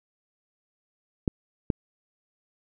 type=clicks; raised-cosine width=3 ms; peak=-10 dBFS; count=2; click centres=1.278 / 1.702 s; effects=none